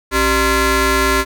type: ring-modulated tone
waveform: 15% pulse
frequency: 329.6 Hz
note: E4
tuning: in tune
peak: -3 dBFS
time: 0.11-1.25 s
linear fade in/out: 50 ms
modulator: 717 Hz
effects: none